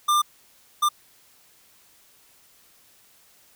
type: tone bursts at uneven times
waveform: square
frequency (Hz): 1195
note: D6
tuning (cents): +30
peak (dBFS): -18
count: 2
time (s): 0.08-0.22 / 0.82-0.89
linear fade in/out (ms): 10
effects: white hiss -57 dBFS RMS until 3.55 s